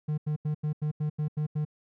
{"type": "tone bursts", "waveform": "triangle", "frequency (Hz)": 151.3, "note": "D#3", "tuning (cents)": -48, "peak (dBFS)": -24, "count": 9, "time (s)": [0.08, 1.651], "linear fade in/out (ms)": 10, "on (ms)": 99, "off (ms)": 85, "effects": []}